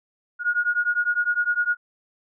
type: beating tone pair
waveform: sine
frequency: 1435 / 1444.9 Hz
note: F6 / F#6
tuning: +47 / -42 cents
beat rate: 9.9 Hz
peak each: -23 dBFS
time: 0.39-1.77 s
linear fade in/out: 50 ms
effects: none